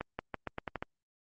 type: accelerating click train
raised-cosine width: 0.5 ms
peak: -20 dBFS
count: 8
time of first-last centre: 0.01-0.825 s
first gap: 180 ms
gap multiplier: 0.85
effects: Opus 48 kbps